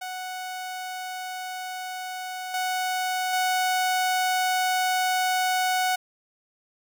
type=tone with level steps; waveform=sawtooth; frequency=740 Hz; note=F#5; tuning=in tune; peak=-28 / -21 / -18 dBFS; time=0.01-5.96 s; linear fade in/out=10 ms; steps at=2.54 / 3.33 s; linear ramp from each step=2 ms; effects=none